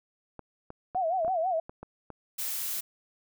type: clicks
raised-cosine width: 1 ms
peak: -27 dBFS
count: 8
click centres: 0.393 / 0.704 / 0.948 / 1.248 / 1.28 / 1.695 / 1.83 / 2.103 s
type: tone with vibrato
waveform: sine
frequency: 698.5 Hz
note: F5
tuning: in tune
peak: -25 dBFS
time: 0.95-1.6 s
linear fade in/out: 5 ms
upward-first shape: sine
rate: 6.1 Hz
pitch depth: 160 cents each way
type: noise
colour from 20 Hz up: blue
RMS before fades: -33 dBFS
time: 2.38-2.81 s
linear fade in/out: 10 ms
effects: none